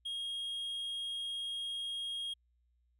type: tone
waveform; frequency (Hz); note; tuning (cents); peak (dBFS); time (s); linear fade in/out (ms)
triangle; 3261; G#7; -32; -35; 0.05-2.34; 10
effects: added 60 Hz sine -70 dBFS peak until 2.99 s